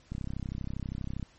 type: click train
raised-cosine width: 5 ms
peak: -23 dBFS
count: 37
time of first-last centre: 0.12-1.228 s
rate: 32.5 Hz
effects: pink hiss -61 dBFS RMS until 1.38 s + MP3 32 kbps